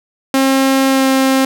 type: tone with pitch glide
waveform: sawtooth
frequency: 268.1 to 265.9 Hz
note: C4 to C4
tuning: +42 to +28 cents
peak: -6 dBFS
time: 0.34-1.45 s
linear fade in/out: 2 ms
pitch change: -14 cents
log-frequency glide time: 0.88-1.07 s
effects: none